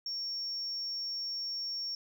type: tone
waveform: sine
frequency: 5500 Hz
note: F8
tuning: 27 cents flat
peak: -33 dBFS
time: 0.06-1.95 s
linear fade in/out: 2 ms
effects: tanh soft clip ceiling -30 dBFS